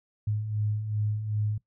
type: beating tone pair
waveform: sine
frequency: 103.83 / 106.43 Hz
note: G#2 / G#2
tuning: 0 / +43 cents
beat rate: 2.6 Hz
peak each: -35 / -27 dBFS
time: 0.27-1.58 s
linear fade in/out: 5 ms
effects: noise-tail reverb RT60 0.1 s tail -19 dB re dry